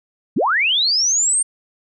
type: linear sweep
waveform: sine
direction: up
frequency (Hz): 130.81 to 8870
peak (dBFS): -14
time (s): 0.36-1.43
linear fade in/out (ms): 10
effects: none